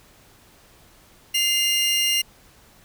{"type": "tone pair together", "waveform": "sawtooth", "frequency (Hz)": [2079, 2816], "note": ["C7", "F7"], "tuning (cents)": [-12, 14], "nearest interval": "perfect fourth", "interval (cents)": 526, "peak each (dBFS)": [-24, -16], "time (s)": [1.34, 2.22], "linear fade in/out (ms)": 10, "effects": ["pink hiss -53 dBFS RMS until 2.84 s"]}